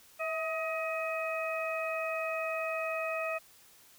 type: harmonic tone with a mistuned harmonic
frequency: 631 Hz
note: D#5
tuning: 24 cents sharp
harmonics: 1 / 2 / 3 / 4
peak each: -34 / -38 / -44 / -37 dBFS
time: 0.19-3.39 s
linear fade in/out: 20 ms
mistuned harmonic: 1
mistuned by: +46 cents
effects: white hiss -59 dBFS RMS until 3.98 s